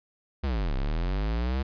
square linear two-way sweep, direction down then up, 73.42 to 31.49 to 68.5 Hz, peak -26 dBFS, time 0.43-1.63 s, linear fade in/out 10 ms, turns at 0.75 s, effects resampled to 11025 Hz

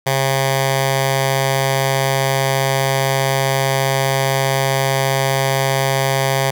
10% pulse tone with notch filter, 135.2 Hz, C#3, 43 cents flat, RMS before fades -17 dBFS, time 0.06-6.51 s, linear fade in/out 10 ms, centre 290 Hz, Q 0.84, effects none

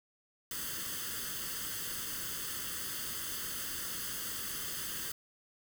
white noise with comb filter, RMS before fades -39 dBFS, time 0.51-5.12 s, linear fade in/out 2 ms, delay 0.63 ms, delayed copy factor +0.75, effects none

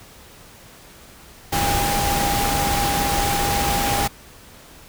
sine tone in noise, 807 Hz, G#5, 50 cents flat, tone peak -22 dBFS, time 1.52-4.08 s, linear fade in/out 10 ms, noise pink, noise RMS -22 dBFS, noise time 1.52-4.08 s, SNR -3 dB, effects pink hiss -45 dBFS RMS until 4.88 s

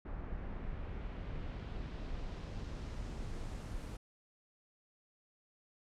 brown noise with low-pass filter sweep, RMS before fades -42 dBFS, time 0.05-3.97 s, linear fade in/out 5 ms, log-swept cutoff 1600 to 11000 Hz, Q 1.1, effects none

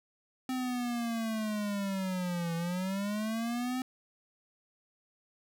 square linear two-way sweep, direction down then up, 258.9 to 166 to 258.9 Hz, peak -32 dBFS, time 0.49-3.82 s, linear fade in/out 2 ms, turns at 2.55 s, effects none

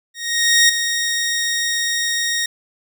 15% pulse tone with ADSR envelope, 1867 Hz, A#6, 2 cents sharp, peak -3 dBFS, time 0.14-2.46 s, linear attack 550 ms, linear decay 7 ms, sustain -9 dB, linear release 4 ms, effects none

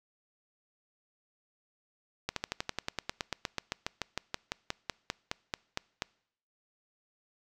slowing click train, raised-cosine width 0.2 ms, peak -14 dBFS, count 27, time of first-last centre 2.29-6.021 s, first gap 73 ms, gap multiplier 1.05, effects noise-tail reverb RT60 0.7 s tail -25 dB re dry

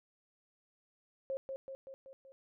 sine tone with echo, 537 Hz, C5, 45 cents sharp, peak -34 dBFS, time 1.3-1.37 s, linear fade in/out 0 ms, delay 190 ms, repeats 5, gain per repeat -4 dB, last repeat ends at 2.32 s, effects none

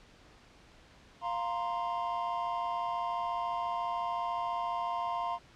triangle chord, F suspended fourth, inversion none, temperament equal, 698.5 / 932.3 / 1046.5 Hz, F5 / Bb5 / C6, 0 / 0 / 0 cents, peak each -34 dBFS, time 1.21-5.39 s, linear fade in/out 50 ms, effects pink hiss -58 dBFS RMS until 5.55 s + low-pass 5000 Hz 12 dB/octave

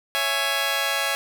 10% pulse chord, C# minor, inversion none, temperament just, 554.4 / 665.2 / 831.5 Hz, C#5 / E5 / G#5, 0 / +16 / +2 cents, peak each -19 dBFS, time 0.15-1.15 s, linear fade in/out 0 ms, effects none

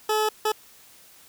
20% pulse tone bursts at uneven times, 429.9 Hz, A4, 40 cents flat, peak -16 dBFS, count 2, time 0.09-0.29 / 0.45-0.52 s, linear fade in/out 5 ms, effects white hiss -52 dBFS RMS until 1.28 s

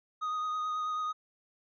triangle tone with vibrato, 1244.5 Hz, D#6, in tune, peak -29 dBFS, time 0.21-1.13 s, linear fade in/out 20 ms, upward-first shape triangle, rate 9.2 Hz, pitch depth 22 cents each way, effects resampled to 16000 Hz

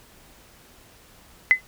sine tone with exponential decay, 2029 Hz, B6, 46 cents sharp, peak -7 dBFS, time 1.51-1.61 s, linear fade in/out 0 ms, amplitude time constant 20 ms, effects pink hiss -52 dBFS RMS until 1.67 s

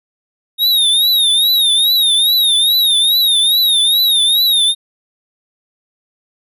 square tone with vibrato, 3729 Hz, A#7, in tune, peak -10 dBFS, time 0.58-4.75 s, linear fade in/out 50 ms, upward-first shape triangle, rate 2.4 Hz, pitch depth 130 cents each way, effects none

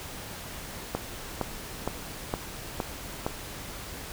click train, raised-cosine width 1 ms, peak -13 dBFS, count 6, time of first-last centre 0.95-3.265 s, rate 2.16 Hz, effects pink hiss -40 dBFS RMS until 4.12 s

